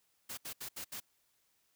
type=noise bursts; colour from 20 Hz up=white; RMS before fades=-43 dBFS; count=5; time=0.29-1.003 s; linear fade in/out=10 ms; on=85 ms; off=72 ms; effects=white hiss -75 dBFS RMS until 1.75 s